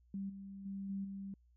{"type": "tone with level steps", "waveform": "sine", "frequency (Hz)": 196, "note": "G3", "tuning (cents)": 0, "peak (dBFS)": [-38, -46, -40, -37, -42], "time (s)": [0.14, 1.34], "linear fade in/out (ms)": 2, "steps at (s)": [0.29, 0.65, 0.89, 1.04], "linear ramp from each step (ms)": 10, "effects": ["added 60 Hz sine -65 dBFS peak until 1.56 s"]}